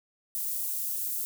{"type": "high-pass noise", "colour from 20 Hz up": "white", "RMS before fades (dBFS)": -32, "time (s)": [0.35, 1.25], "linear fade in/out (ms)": 0, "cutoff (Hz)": 11000, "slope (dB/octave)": 12, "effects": []}